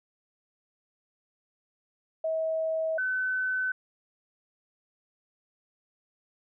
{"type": "tone pair in turn", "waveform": "sine", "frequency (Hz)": [642, 1514.6], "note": ["E5", "F#6"], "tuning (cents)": [-46, 40], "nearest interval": "octave + minor third", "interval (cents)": 1486, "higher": "second", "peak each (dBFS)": -26, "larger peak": "neither", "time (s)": [[2.24, 2.98], [2.98, 3.72]], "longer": "neither", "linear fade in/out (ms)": 5, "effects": []}